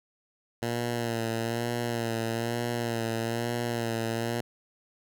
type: tone with vibrato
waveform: 10% pulse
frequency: 116.54 Hz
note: A#2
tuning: in tune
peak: -20 dBFS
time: 0.62-4.41 s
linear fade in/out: 5 ms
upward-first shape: sine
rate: 1.1 Hz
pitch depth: 42 cents each way
effects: none